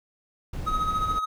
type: noise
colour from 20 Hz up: brown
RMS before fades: -32 dBFS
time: 0.53-1.19 s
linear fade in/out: 5 ms
type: tone with tremolo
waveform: triangle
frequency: 1267 Hz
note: D#6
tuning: 31 cents sharp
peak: -20 dBFS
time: 0.66-1.26 s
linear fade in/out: 20 ms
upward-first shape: sine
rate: 14 Hz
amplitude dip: 55%
effects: none